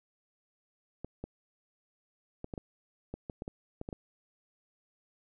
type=clicks; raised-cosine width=2 ms; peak=-25 dBFS; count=12; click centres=1.046 / 1.24 / 2.444 / 2.538 / 2.578 / 3.14 / 3.298 / 3.421 / 3.479 / 3.814 / 3.889 / 3.928 s; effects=none